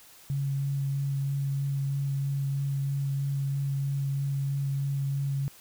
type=tone with vibrato; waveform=sine; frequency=138.59 Hz; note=C#3; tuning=in tune; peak=-26 dBFS; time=0.3-5.48 s; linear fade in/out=0 ms; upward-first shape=sine; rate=3.1 Hz; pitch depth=10 cents each way; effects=white hiss -53 dBFS RMS until 5.6 s